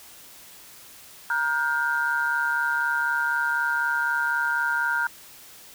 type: tone cluster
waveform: sine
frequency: 940 / 1420 / 1564 Hz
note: A#5 / F6 / G6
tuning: +14 / +28 / -4 cents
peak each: -28 / -24 / -26 dBFS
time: 1.3-5.07 s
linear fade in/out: 2 ms
effects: tanh soft clip ceiling -12 dBFS + white hiss -47 dBFS RMS until 5.74 s